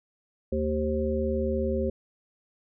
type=harmonic tone with a mistuned harmonic; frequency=75.8 Hz; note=D#2; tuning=45 cents flat; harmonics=1 / 3 / 5 / 7; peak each=-30 / -30 / -30 / -30 dBFS; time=0.52-1.9 s; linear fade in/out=5 ms; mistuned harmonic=5; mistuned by=+34 cents; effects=none